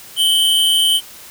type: tone pair together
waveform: square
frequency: 2995 / 3163 Hz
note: F#7 / G7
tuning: +20 / +15 cents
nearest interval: minor second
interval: 95 cents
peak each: -15 dBFS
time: 0.16-1.01 s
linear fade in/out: 50 ms
effects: white hiss -38 dBFS RMS until 1.3 s